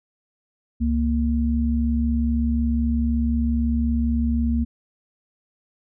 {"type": "tone pair together", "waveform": "sine", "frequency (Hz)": [69.18, 233.1], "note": ["C#2", "A#3"], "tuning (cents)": [-3, 0], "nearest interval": "octave + major sixth", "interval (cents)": 2103, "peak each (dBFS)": -21, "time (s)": [0.8, 4.65], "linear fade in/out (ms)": 20, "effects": []}